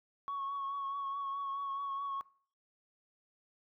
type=tone with vibrato; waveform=sine; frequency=1108.7 Hz; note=C#6; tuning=in tune; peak=-34 dBFS; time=0.28-2.21 s; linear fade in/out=0 ms; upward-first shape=triangle; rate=4.7 Hz; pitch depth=31 cents each way; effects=noise-tail reverb RT60 0.5 s tail -22 dB re dry + tanh soft clip ceiling -32 dBFS